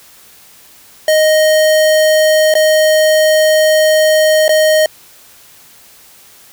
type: tone with dropouts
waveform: square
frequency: 622.3 Hz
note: D#5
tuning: in tune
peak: -8 dBFS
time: 1.08-4.86 s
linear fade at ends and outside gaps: 2 ms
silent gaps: 2.54-2.552 / 4.481-4.492 s
effects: white hiss -42 dBFS RMS until 6.52 s